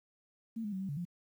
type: tone with pitch steps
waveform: sine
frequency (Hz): 226.1 / 207.9 / 189.5 / 193.1 / 142.8 / 174.6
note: A3 / G#3 / F#3 / G3 / D3 / F3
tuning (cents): +47 / +2 / +42 / -26 / -48 / 0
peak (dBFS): -35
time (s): 0.56-1.052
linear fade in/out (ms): 10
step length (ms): 82
effects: 11-bit

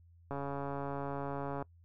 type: click train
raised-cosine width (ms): 1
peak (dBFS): -25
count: 185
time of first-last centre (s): 0.31-1.624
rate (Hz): 140
effects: noise-tail reverb RT60 0.1 s tail -24 dB re dry + added 85 Hz sine -58 dBFS peak until 1.84 s

